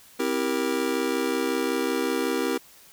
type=chord; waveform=square; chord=C dominant seventh; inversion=none; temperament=just; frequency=261.6 / 327 / 392.4 / 470.9 Hz; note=C4 / E4 / G4 / Bb4; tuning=0 / -14 / +2 / +18 cents; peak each=-30 dBFS; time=0.19-2.58 s; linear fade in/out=10 ms; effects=white hiss -52 dBFS RMS until 2.92 s